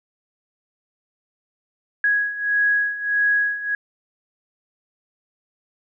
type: beating tone pair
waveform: sine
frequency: 1661.2 / 1662.8 Hz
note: G#6 / G#6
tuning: 0 / +2 cents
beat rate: 1.6 Hz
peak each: -23 / -19 dBFS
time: 2.04-3.75 s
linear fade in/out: 2 ms
effects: none